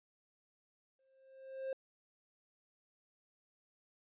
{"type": "tone with exponential growth", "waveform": "triangle", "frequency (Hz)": 531, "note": "C5", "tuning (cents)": 25, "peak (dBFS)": -33, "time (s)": [0.99, 1.73], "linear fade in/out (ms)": 2, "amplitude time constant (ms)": 160, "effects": ["resampled to 8000 Hz"]}